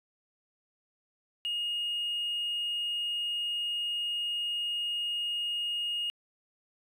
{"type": "tone", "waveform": "triangle", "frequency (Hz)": 2860, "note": "F7", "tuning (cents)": 41, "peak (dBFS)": -27, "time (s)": [1.45, 6.1], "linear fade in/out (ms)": 0, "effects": ["tanh soft clip ceiling -26 dBFS"]}